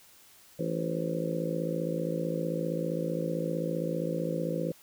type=harmonic tone with a mistuned harmonic; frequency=55.4 Hz; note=A1; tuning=13 cents sharp; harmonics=3 / 4 / 5 / 6 / 7 / 8 / 9 / 10; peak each=-33 / -41 / -39 / -37 / -41 / -42 / -35 / -37 dBFS; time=0.59-4.72 s; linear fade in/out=5 ms; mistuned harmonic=10; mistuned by=-52 cents; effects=white hiss -57 dBFS RMS until 4.82 s